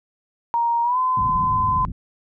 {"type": "tone with pitch glide", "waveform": "sine", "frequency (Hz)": [937, 1021.8], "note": ["A#5", "C6"], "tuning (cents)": [9, -41], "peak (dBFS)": -17, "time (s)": [0.54, 1.85], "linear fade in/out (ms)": 0, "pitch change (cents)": 150, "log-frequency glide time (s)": [0.83, 0.98]}
{"type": "low-pass noise", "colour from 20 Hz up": "white", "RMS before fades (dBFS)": -28, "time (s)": [1.17, 1.92], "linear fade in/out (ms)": 5, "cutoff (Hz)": 170, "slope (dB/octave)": 24}
{"effects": []}